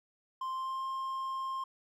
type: tone with pitch glide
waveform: triangle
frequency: 1046.5 to 1060.5 Hz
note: C6 to C6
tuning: 0 to +23 cents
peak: -32 dBFS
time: 0.41-1.64 s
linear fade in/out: 5 ms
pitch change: +23 cents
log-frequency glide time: 0.51-0.86 s
effects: none